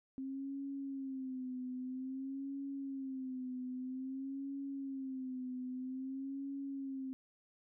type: tone with vibrato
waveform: sine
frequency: 264.5 Hz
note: C4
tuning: 19 cents sharp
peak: -39 dBFS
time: 0.18-7.13 s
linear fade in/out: 0 ms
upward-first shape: sine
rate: 0.51 Hz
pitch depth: 77 cents each way
effects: none